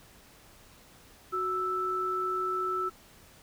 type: tone pair together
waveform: sine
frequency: 370 / 1318.5 Hz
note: F#4 / E6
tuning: 0 / 0 cents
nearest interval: octave + minor seventh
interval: 2200 cents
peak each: -34 / -29 dBFS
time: 1.32-2.9 s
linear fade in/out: 20 ms
effects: pink hiss -56 dBFS RMS until 3.42 s